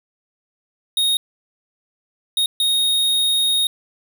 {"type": "tone bursts at uneven times", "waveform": "square", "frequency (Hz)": 3729, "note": "A#7", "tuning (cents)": 0, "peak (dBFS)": -16, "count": 3, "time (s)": [[0.97, 1.17], [2.37, 2.46], [2.6, 3.67]], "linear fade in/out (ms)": 2, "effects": []}